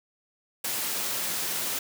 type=high-pass noise; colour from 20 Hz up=white; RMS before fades=-30 dBFS; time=0.64-1.79 s; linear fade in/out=5 ms; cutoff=120 Hz; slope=24 dB/octave; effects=none